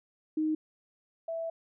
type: tone pair in turn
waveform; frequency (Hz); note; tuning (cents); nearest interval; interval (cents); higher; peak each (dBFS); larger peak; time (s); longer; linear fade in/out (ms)
sine; 311.1 / 659.2; D#4 / E5; 0 / 0; octave + minor second; 1300; second; -26 / -32; first; 0.37-0.55 / 1.28-1.5; second; 5
effects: none